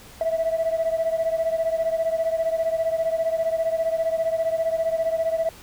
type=beating tone pair; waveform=sine; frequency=650 / 665 Hz; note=E5 / E5; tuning=-24 / +15 cents; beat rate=15 Hz; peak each=-21 / -24 dBFS; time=0.21-5.49 s; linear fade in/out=2 ms; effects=tanh soft clip ceiling -16 dBFS + pink hiss -46 dBFS RMS until 5.62 s